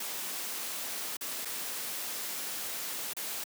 white noise with dropouts, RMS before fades -37 dBFS, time 0-3.44 s, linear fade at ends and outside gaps 5 ms, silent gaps 1.169-1.209 / 1.45-1.454 / 3.134-3.166 s, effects high-pass 200 Hz 12 dB/octave

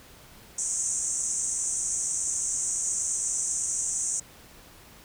pink band-pass noise, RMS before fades -29 dBFS, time 0.58-4.2 s, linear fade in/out 5 ms, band 6100 to 8800 Hz, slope 96 dB/octave, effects pink hiss -51 dBFS RMS until 5.04 s

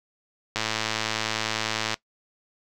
click train, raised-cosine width 0.2 ms, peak -8 dBFS, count 153, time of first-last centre 0.56-1.942 s, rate 110 Hz, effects noise-tail reverb RT60 0.1 s tail -20 dB re dry

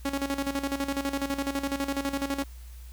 sawtooth tone with tremolo, 277.2 Hz, C#4, in tune, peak -22 dBFS, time 0.05-2.44 s, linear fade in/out 5 ms, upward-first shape square, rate 12 Hz, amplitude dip 70%, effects added 60 Hz sine -41 dBFS peak until 2.92 s + white hiss -56 dBFS RMS until 2.92 s

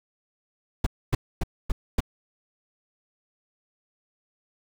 brown noise bursts, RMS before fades -21 dBFS, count 5, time 0.84-2.005 s, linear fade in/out 5 ms, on 25 ms, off 260 ms, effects none

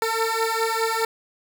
15% pulse beating tone pair, 448 / 452.9 Hz, A4 / A#4, +31 / -50 cents, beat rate 4.9 Hz, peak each -18 dBFS, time 0.02-1.05 s, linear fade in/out 2 ms, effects none

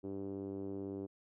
5% pulse tone with low-pass filter, 98 Hz, G2, in tune, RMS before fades -42 dBFS, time 0.03-1.07 s, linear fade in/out 20 ms, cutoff 350 Hz, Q 3.4, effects none

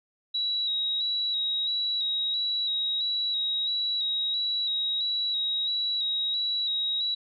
sine tone with vibrato, 3861 Hz, B7, 40 cents flat, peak -25 dBFS, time 0.34-7.15 s, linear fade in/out 10 ms, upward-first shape square, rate 1.5 Hz, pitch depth 24 cents each way, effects none

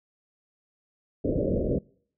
white low-pass noise, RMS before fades -26 dBFS, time 1.24-1.79 s, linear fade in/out 10 ms, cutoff 590 Hz, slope 96 dB/octave, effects noise-tail reverb RT60 0.6 s tail -26 dB re dry

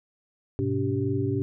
sine tone cluster, 104 / 126.9 / 285.1 / 387.9 Hz, G#2 / B2 / C#4 / G4, +3 / +47 / +49 / -18 cents, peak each -29 dBFS, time 0.59-1.42 s, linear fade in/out 0 ms, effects none

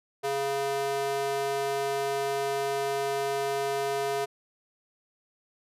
square tone with high-pass filter, 138.59 Hz, C#3, in tune, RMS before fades -29 dBFS, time 0.23-4.26 s, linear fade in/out 20 ms, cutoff 520 Hz, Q 4.1, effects resampled to 32000 Hz

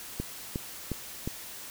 click train, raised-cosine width 3 ms, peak -18 dBFS, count 4, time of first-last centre 0.2-1.275 s, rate 2.79 Hz, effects white hiss -43 dBFS RMS until 1.7 s

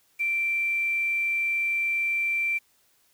sine tone with quantisation, 2349 Hz, D7, in tune, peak -23 dBFS, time 0.19-2.59 s, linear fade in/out 20 ms, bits 8, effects white hiss -65 dBFS RMS until 3.13 s

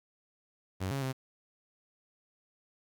sawtooth tone with pitch steps, 94.5 / 137.3 / 131.5 Hz, F#2 / C#3 / C3, +37 / -16 / +9 cents, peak -28 dBFS, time 0.8-1.13 s, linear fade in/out 20 ms, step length 110 ms, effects 10-bit

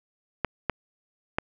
clicks, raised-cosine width 0.5 ms, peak -9 dBFS, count 3, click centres 0.447 / 0.697 / 1.385 s, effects none

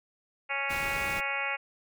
harmonic tone, 277.2 Hz, C#4, in tune, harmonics 2 / 3 / 4 / 5 / 6 / 7 / 8 / 9 / 10, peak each -41 / -38 / -41 / -38 / -41 / -37 / -34 / -36 / -40 dBFS, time 0.49-1.57 s, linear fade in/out 20 ms
pink noise, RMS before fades -39 dBFS, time 0.69-1.21 s, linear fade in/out 20 ms
effects none

